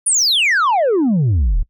sine exponential sweep, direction down, 10030 to 32.67 Hz, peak -9 dBFS, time 0.06-1.63 s, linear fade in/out 10 ms, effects noise-tail reverb RT60 0.1 s tail -23 dB re dry + tanh soft clip ceiling -11 dBFS

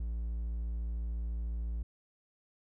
triangle tone, 57 Hz, A#1, 38 cents flat, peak -31 dBFS, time 0-1.83 s, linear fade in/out 5 ms, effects none

